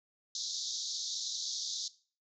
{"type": "band-pass noise", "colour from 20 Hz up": "pink", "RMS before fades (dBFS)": -38, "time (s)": [0.35, 1.88], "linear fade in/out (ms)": 2, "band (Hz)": [3600, 6800], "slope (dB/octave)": 96, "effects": ["noise-tail reverb RT60 0.4 s tail -18 dB re dry"]}